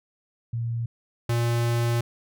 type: tone pair in turn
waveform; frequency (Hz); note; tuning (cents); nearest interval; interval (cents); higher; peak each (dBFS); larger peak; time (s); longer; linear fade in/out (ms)
sine / square; 116.54 / 118.03; A#2 / A#2; 0 / +22; unison; 22; second; -25 / -22; second; 0.53-0.86 / 1.29-2.01; second; 5
effects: none